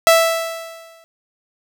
sawtooth tone with exponential decay, 659.3 Hz, E5, in tune, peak -3 dBFS, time 0.07-1.04 s, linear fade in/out 0 ms, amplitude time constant 210 ms, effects none

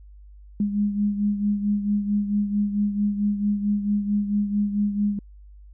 sine beating tone pair, 204.6 / 209.1 Hz, G#3 / G#3, -26 / +12 cents, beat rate 4.5 Hz, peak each -21 / -28 dBFS, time 0.6-5.19 s, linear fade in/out 2 ms, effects added 50 Hz sine -43 dBFS peak until 5.73 s

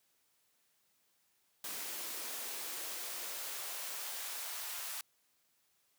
white noise with high-pass filter sweep, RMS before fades -42 dBFS, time 1.64-5.01 s, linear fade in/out 2 ms, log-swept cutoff 250 to 880 Hz, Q 1, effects white hiss -75 dBFS RMS until 5.98 s + high-pass 80 Hz 12 dB/octave

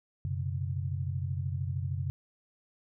sine chord, F# suspended fourth, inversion none, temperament equal with one note detuned, 92.5 / 125.48 / 138.59 Hz, F#2 / B2 / C#3, 0 / +28 / 0 cents, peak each -33 / -37 / -35 dBFS, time 0.25-2.1 s, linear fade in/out 0 ms, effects none

